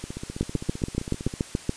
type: two click trains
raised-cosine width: 3 ms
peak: -10 / -20 dBFS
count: 10 / 21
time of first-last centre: 0.41-1.694 / 0.04-1.339 s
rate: 7.01 / 15.4 Hz
effects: white hiss -43 dBFS RMS until 1.76 s + resampled to 22050 Hz